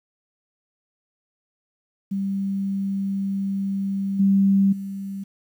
sine tone with level steps, 196 Hz, G3, in tune, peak -22 / -14 / -28 dBFS, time 2.11-5.24 s, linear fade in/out 10 ms, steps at 4.19 / 4.72 s, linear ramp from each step 10 ms, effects 9-bit

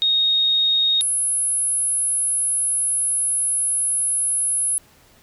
sine tone pair in turn, 3729 / 10590 Hz, A#7 / E9, 0 / +7 cents, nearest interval octave + tritone, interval 1807 cents, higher second, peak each -15 / -18 dBFS, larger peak first, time 0.02-1.01 / 1.01-4.78 s, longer second, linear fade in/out 0 ms, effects pink hiss -53 dBFS RMS until 5.22 s

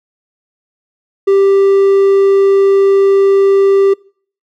triangle tone, 392.9 Hz, G4, 4 cents sharp, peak -4 dBFS, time 1.27-3.94 s, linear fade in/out 10 ms, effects noise-tail reverb RT60 0.5 s tail -25 dB re dry

